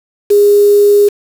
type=tone with quantisation; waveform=sine; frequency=409.5 Hz; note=G#4; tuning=24 cents flat; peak=-4 dBFS; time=0.3-1.09 s; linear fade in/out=10 ms; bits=4; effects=none